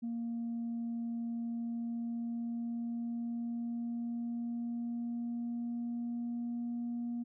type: tone with pitch glide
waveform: sine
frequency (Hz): 233.1 to 238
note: A#3 to A#3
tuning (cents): 0 to +36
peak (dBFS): -33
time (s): 0.02-7.24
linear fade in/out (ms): 20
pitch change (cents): +36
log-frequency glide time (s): 1.35-6.73
effects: tanh soft clip ceiling -32 dBFS